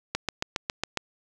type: click train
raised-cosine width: 0.2 ms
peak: -9 dBFS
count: 7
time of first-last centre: 0.15-0.973 s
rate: 7.29 Hz
effects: none